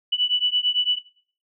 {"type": "beating tone pair", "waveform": "sine", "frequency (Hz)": [2960, 2968.9], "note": ["F#7", "F#7"], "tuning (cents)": [0, 5], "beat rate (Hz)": 8.9, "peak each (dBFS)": -22, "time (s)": [0.12, 0.99], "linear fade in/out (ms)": 10, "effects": ["noise-tail reverb RT60 0.5 s tail -19 dB re dry"]}